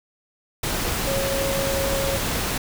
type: tone in noise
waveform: sine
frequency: 547 Hz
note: C#5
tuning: 23 cents flat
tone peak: -24 dBFS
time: 1.07-2.17 s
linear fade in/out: 5 ms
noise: pink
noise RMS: -25 dBFS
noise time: 0.63-2.58 s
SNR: -2 dB
effects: none